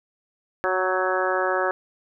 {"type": "harmonic tone with a mistuned harmonic", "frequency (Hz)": 185.5, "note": "F#3", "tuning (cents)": 5, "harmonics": [2, 3, 4, 5, 6, 7, 8, 9], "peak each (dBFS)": [-27, -26, -29, -31, -31, -29, -31, -29], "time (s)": [0.64, 1.71], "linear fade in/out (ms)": 0, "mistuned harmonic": 8, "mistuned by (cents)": 28, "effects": []}